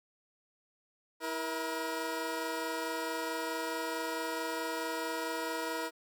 15% pulse tone pair together, 324.8 / 474.9 Hz, E4 / A#4, -26 / +32 cents, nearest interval perfect fifth, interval 658 cents, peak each -31 / -30 dBFS, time 1.2-5.91 s, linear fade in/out 50 ms, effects none

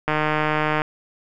click train, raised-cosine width 0.5 ms, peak -6 dBFS, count 114, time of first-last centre 0.08-0.819 s, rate 153 Hz, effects none

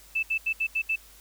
sine tone bursts at uneven times, 2637 Hz, E7, in tune, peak -23 dBFS, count 6, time 0.15-0.23 / 0.3-0.38 / 0.46-0.53 / 0.6-0.67 / 0.75-0.82 / 0.89-0.96 s, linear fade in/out 10 ms, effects added 50 Hz sine -55 dBFS peak until 1.2 s + white hiss -53 dBFS RMS until 1.2 s

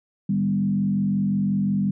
sine tone with frequency modulation, 197 Hz, G3, 9 cents sharp, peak -19 dBFS, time 0.29-1.91 s, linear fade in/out 5 ms, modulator 45.6 Hz, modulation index 0.81, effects none

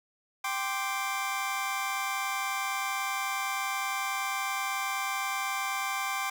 25% pulse chord, G suspended fourth, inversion none, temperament just, 784 / 1045.3 / 1176 Hz, G5 / C6 / D6, 0 / -2 / +2 cents, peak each -31 dBFS, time 0.44-6.3 s, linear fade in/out 5 ms, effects none

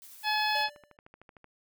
blue noise with tremolo, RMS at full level -49 dBFS, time 0.02-0.64 s, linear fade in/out 0 ms, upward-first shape triangle, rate 11 Hz, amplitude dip 25%
harmonic tone, 853 Hz, G#5, 46 cents sharp, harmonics 1 / 2 / 3 / 4 / 5 / 6, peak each -29 / -32 / -34 / -35 / -36 / -37 dBFS, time 0.23-0.7 s, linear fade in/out 50 ms
square tone with exponential decay, 587.3 Hz, D5, in tune, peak -36 dBFS, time 0.55-0.97 s, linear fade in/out 5 ms, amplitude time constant 91 ms
click train, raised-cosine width 0.5 ms, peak -36 dBFS, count 12, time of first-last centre 0.61-1.443 s, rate 13.2 Hz
effects none

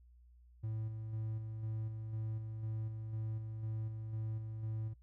triangle tone with tremolo, 110 Hz, A2, in tune, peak -35 dBFS, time 0.63-4.94 s, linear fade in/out 10 ms, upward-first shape square, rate 2 Hz, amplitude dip 40%, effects noise-tail reverb RT60 0.1 s tail -18 dB re dry + added 60 Hz sine -59 dBFS peak until 5.02 s

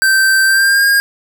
square tone with pitch glide, 1558 to 1621.3 Hz, G6 to G#6, -11 to -42 cents, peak -9 dBFS, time 0.02-1 s, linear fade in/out 0 ms, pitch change +69 cents, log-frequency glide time 0.44-0.86 s, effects none

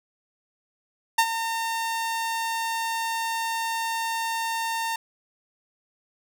sawtooth tone with ADSR envelope, 910 Hz, A#5, 42 cents flat, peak -11 dBFS, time 1.18-4.96 s, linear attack 8 ms, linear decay 61 ms, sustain -11 dB, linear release 4 ms, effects none

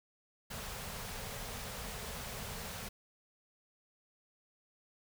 pink band-stop noise, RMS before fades -43 dBFS, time 0.5-2.89 s, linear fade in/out 10 ms, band 250 to 390 Hz, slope 96 dB/octave, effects none

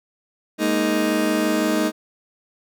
30% pulse chord, Ab suspended second, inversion none, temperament just, 207.7 / 233.6 / 311.5 Hz, Ab3 / Bb3 / Eb4, 0 / +4 / +2 cents, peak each -22 / -22 / -18 dBFS, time 0.58-1.92 s, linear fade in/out 50 ms, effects none

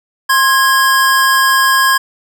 square tone pair together, 1058.1 / 1649 Hz, C6 / G#6, +19 / -13 cents, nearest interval minor sixth, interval 768 cents, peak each -12 dBFS, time 0.29-1.98 s, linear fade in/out 10 ms, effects none

